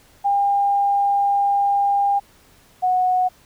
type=tone pair in turn; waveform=sine; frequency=803 / 735.3 Hz; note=G5 / F#5; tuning=+41 / -11 cents; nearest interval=major second; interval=152 cents; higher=first; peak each=-15 dBFS; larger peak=neither; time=0.24-2.2 / 2.82-3.29 s; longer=first; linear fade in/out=20 ms; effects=pink hiss -53 dBFS RMS until 3.45 s